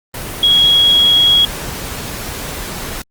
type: tone in noise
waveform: sine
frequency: 3314 Hz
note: G#7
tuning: 4 cents flat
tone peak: -7 dBFS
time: 0.43-1.45 s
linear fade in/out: 2 ms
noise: pink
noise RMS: -25 dBFS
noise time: 0.14-3.02 s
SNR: +15 dB
effects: Opus 24 kbps